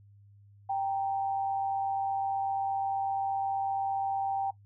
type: tone pair together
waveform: sine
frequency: 784 / 932.3 Hz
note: G5 / A#5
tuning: 0 / 0 cents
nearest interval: minor third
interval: 300 cents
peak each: -28 / -39 dBFS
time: 0.69-4.51 s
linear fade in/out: 10 ms
effects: noise-tail reverb RT60 0.1 s tail -18 dB re dry + added 101 Hz sine -54 dBFS peak until 4.65 s